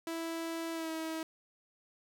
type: tone with pitch glide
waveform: sawtooth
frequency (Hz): 329.6 to 321.3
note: E4 to E4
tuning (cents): 0 to -44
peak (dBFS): -32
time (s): 0.07-1.23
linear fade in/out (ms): 2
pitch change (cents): -44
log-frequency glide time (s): 0.73-0.9
effects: none